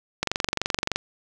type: click train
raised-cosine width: 0.2 ms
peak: -6 dBFS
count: 18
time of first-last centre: 0.23-0.96 s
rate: 23.3 Hz
effects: none